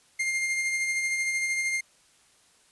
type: tone with tremolo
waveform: 45% pulse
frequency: 2114 Hz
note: C7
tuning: 17 cents sharp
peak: -24 dBFS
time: 0.19-1.81 s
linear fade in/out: 10 ms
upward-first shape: sine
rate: 13 Hz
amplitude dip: 35%
effects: white hiss -61 dBFS RMS until 2.71 s + resampled to 24000 Hz